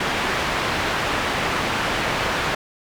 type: low-pass noise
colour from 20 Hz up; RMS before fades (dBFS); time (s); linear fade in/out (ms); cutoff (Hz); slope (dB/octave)
white; -23; 0-2.55; 5; 2100; 12
effects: none